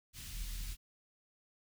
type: band-stop noise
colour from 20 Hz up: pink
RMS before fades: -47 dBFS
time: 0.13-0.77 s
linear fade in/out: 50 ms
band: 120 to 2700 Hz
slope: 12 dB/octave
type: tone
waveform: sine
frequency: 40.34 Hz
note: E1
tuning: 37 cents flat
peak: -39 dBFS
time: 0.34-0.75 s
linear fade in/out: 10 ms
effects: none